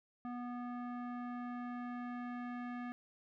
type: tone with low-pass filter sweep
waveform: square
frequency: 244.1 Hz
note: B3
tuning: 20 cents flat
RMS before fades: -43 dBFS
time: 0.25-2.92 s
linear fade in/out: 0 ms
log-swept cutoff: 1200 to 1800 Hz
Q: 1.8
effects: none